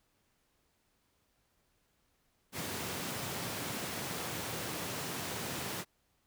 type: high-pass noise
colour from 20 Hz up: pink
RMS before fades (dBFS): -39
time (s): 2.52-5.85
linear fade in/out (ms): 50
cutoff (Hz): 100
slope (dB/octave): 24
effects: pink hiss -75 dBFS RMS until 6.26 s